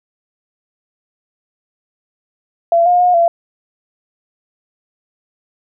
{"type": "tone with pitch steps", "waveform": "sine", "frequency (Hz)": [678, 712, 718, 680], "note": ["E5", "F5", "F5", "F5"], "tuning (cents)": [49, 33, 48, -46], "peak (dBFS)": -8, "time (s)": [2.72, 3.28], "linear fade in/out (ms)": 2, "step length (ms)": 140, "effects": []}